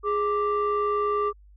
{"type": "tone pair together", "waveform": "sine", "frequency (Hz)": [415.3, 1174.6], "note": ["G#4", "D6"], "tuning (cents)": [0, 0], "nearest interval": "octave + tritone", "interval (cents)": 1800, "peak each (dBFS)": -23, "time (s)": [0.03, 1.33], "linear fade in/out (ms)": 50, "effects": ["tanh soft clip ceiling -18 dBFS", "added 50 Hz sine -49 dBFS peak until 1.56 s"]}